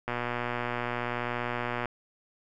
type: click train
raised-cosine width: 0.5 ms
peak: -16 dBFS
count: 216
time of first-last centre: 0.08-1.857 s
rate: 121 Hz
effects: none